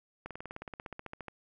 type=slowing click train; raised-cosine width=0.5 ms; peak=-26 dBFS; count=18; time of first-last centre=0.26-1.283 s; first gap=47 ms; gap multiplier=1.03; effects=none